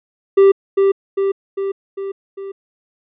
triangle tone with echo, 392 Hz, G4, in tune, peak -4 dBFS, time 0.37-0.52 s, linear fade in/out 10 ms, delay 400 ms, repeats 5, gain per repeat -4 dB, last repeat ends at 2.52 s, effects resampled to 8000 Hz

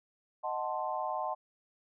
sine chord, D# diminished seventh, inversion none, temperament equal, 622.3 / 740 / 880 / 1046.5 Hz, D#5 / F#5 / A5 / C6, 0 / 0 / 0 / 0 cents, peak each -38 / -37 / -37 / -38 dBFS, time 0.43-1.35 s, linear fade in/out 20 ms, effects none

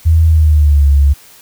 sine tone with pitch glide, 81 to 70.51 Hz, E2 to C#2, -30 to +30 cents, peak -5 dBFS, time 0.05-1.14 s, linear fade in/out 20 ms, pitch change -240 cents, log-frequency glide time 0.26-0.86 s, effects white hiss -41 dBFS RMS until 1.41 s

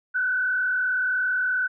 sine tone with frequency modulation, 1500 Hz, F#6, 23 cents sharp, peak -21 dBFS, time 0.14-1.68 s, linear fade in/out 20 ms, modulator 38.5 Hz, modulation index 0.88, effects none

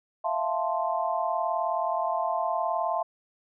sine chord, F major seventh, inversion third, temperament equal, 659.3 / 698.5 / 880 / 1046.5 Hz, E5 / F5 / A5 / C6, 0 / 0 / 0 / 0 cents, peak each -30 / -30 / -31 / -31 dBFS, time 0.24-3.03 s, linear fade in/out 10 ms, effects none

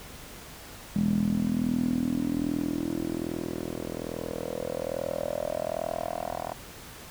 10% pulse tone with band-pass filter sweep, 41.2 Hz, E1, in tune, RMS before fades -30 dBFS, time 0.96-6.53 s, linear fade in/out 0 ms, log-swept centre 200 to 780 Hz, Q 6.4, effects pink hiss -45 dBFS RMS until 7.1 s

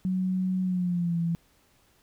sine tone with pitch glide, 185.7 to 168.33 Hz, F#3 to E3, +7 to +37 cents, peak -24 dBFS, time 0.05-1.35 s, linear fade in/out 0 ms, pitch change -170 cents, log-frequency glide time 0.63-1.18 s, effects pink hiss -64 dBFS RMS until 2.02 s

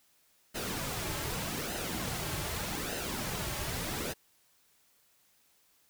pink noise with flanger, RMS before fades -36 dBFS, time 0.54-4.14 s, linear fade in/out 20 ms, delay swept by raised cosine 0.87 to 4.17 ms, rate 0.83 Hz, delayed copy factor -0.55, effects white hiss -68 dBFS RMS until 5.89 s

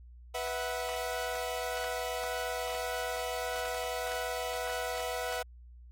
sawtooth chord, B suspended fourth, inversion none, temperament equal with one note detuned, 493.9 / 651.7 / 740 Hz, B4 / E5 / F#5, 0 / -20 / 0 cents, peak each -33 / -34 / -34 dBFS, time 0.34-5.43 s, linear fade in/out 10 ms, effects added 60 Hz sine -49 dBFS peak until 5.91 s + AAC 64 kbps

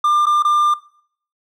triangle tone with dropouts, 1196 Hz, D6, 31 cents sharp, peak -10 dBFS, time 0.04-0.74 s, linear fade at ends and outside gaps 5 ms, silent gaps 0.257-0.266 / 0.425-0.448 s, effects noise-tail reverb RT60 0.6 s tail -20 dB re dry

